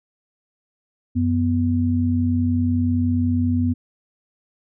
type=tone pair together; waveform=sine; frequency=92.48 / 246.9 Hz; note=F#2 / B3; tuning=0 / 0 cents; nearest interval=octave + perfect fourth; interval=1700 cents; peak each=-20 / -19 dBFS; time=1.15-3.74 s; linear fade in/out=20 ms; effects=none

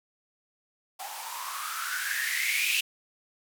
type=noise with band-pass filter sweep; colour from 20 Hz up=violet; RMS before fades=-31 dBFS; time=0.99-2.81 s; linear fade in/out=10 ms; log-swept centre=760 to 2700 Hz; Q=9.9; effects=none

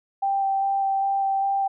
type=tone with vibrato; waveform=sine; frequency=784 Hz; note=G5; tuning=in tune; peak=-20 dBFS; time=0.22-1.68 s; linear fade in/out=10 ms; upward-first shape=square; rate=2.5 Hz; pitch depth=8 cents each way; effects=none

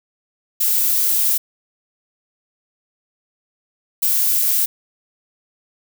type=noise bursts at uneven times; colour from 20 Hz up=violet; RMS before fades=-17 dBFS; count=2; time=0.6-1.38 / 4.02-4.66 s; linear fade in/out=10 ms; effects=none

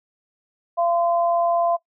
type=tone pair together; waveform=sine; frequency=684 / 1029.3 Hz; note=F5 / C6; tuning=-36 / -29 cents; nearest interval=perfect fifth; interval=707 cents; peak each=-18 / -26 dBFS; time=0.77-1.77 s; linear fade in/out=20 ms; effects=noise-tail reverb RT60 0.1 s tail -18 dB re dry

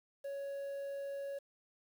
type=tone with quantisation; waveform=triangle; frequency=557 Hz; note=C#5; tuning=8 cents sharp; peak=-37 dBFS; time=0.24-1.39 s; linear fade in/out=10 ms; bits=10; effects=none

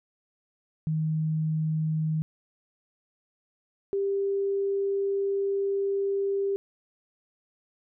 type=tone pair in turn; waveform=sine; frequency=157 / 395.6 Hz; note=D#3 / G4; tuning=+16 / +16 cents; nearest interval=octave + major third; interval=1600 cents; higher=second; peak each=-24 dBFS; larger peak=neither; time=0.87-2.22 / 3.93-6.56 s; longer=second; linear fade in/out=0 ms; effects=none

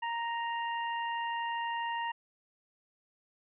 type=harmonic tone; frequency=932.3 Hz; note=A#5; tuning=in tune; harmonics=1 / 2 / 3; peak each=-33 / -39 / -43 dBFS; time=0.02-2.12 s; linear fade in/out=10 ms; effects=none

